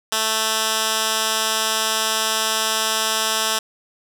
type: tone with band-pass filter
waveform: 10% pulse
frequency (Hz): 220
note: A3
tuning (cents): 0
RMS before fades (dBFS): -21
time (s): 0.12-3.59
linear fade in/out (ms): 5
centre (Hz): 6500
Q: 0.52
effects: none